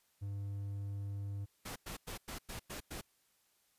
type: tone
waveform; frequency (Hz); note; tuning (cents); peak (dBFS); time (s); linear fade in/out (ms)
triangle; 100; G2; +35; -36; 0.21-1.46; 20
type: noise bursts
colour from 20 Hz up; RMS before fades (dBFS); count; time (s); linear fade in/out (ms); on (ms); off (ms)
pink; -44; 7; 1.65-3.014; 10; 110; 99
effects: white hiss -74 dBFS RMS until 3.78 s + resampled to 32000 Hz